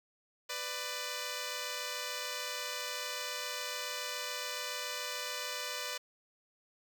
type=tone pair together; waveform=5% pulse; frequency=497.7 / 591.8 Hz; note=B4 / D5; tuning=+13 / +13 cents; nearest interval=minor third; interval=300 cents; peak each=-28 / -28 dBFS; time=0.49-5.98 s; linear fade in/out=10 ms; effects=none